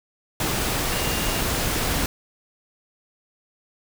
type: tone in noise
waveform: sine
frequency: 2813 Hz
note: F7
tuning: 12 cents sharp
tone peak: -34 dBFS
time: 0.92-1.41 s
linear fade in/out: 2 ms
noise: pink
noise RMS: -24 dBFS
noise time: 0.4-2.06 s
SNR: -13 dB
effects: none